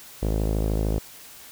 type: tone with low-pass filter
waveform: sawtooth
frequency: 53.3 Hz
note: G#1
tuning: 46 cents sharp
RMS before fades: -24 dBFS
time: 0.22-0.99 s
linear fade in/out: 10 ms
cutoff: 520 Hz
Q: 1.7
effects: white hiss -45 dBFS RMS until 1.51 s